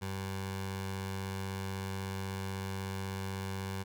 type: tone with notch filter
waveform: 15% pulse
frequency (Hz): 96.2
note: G2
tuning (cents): -32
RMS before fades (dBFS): -38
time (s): 0.01-3.84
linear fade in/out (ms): 20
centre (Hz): 280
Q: 1.4
effects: none